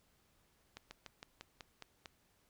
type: slowing click train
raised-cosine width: 0.2 ms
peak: -30 dBFS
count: 8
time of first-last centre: 0.77-2.058 s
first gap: 140 ms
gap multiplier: 1.09
effects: pink hiss -73 dBFS RMS until 2.49 s